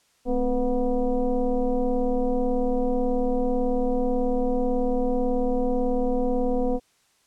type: tone with frequency modulation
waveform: sine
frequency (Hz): 257.1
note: C4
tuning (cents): -30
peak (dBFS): -20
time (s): 0.25-6.8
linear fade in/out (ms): 50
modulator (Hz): 238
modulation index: 1.5
effects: white hiss -64 dBFS RMS until 7.26 s + low-pass 9000 Hz 12 dB/octave